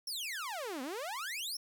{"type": "exponential two-way sweep", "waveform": "sawtooth", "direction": "down then up", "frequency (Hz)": [5660, 244.3, 5660], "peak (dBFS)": -34, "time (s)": [0.07, 1.57], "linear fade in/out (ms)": 5, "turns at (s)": 0.82, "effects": []}